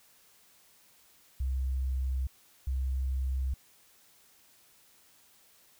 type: tone pair in turn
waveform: sine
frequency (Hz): 65.41 / 65.72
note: C2 / C2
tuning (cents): 0 / +8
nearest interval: unison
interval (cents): 8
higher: second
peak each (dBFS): -27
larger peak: neither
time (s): 1.4-2.27 / 2.67-3.54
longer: neither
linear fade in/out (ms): 5
effects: tanh soft clip ceiling -24 dBFS + white hiss -62 dBFS RMS until 5.79 s